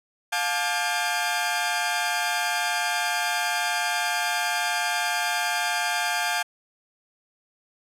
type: tone cluster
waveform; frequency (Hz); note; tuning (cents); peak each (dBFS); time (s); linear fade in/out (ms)
sawtooth; 708 / 870 / 1179 / 1608 / 2407; F5 / A5 / D6 / G6 / D7; +23 / -20 / +6 / +44 / +42; -25 / -26 / -33 / -24 / -29; 0.32-6.43; 10
effects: low-pass 12000 Hz 12 dB/octave